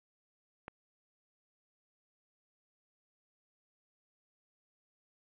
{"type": "click", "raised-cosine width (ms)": 0.5, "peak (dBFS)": -27, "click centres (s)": 0.681, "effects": ["resampled to 8000 Hz"]}